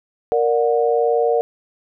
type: chord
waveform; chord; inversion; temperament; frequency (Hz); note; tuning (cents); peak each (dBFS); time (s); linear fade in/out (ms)
sine; Bb augmented; none; equal with one note detuned; 466.2 / 587.3 / 729; Bb4 / D5 / F#5; 0 / 0 / -26; -16 / -21 / -21; 0.32-1.41; 0
effects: none